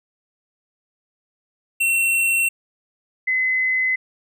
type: tone pair in turn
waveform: square / sine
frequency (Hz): 2716 / 2035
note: F7 / C7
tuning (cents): -49 / -49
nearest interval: perfect fourth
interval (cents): 500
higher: first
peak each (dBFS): -17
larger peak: neither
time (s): 1.8-2.49 / 3.27-3.96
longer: neither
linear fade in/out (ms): 10
effects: none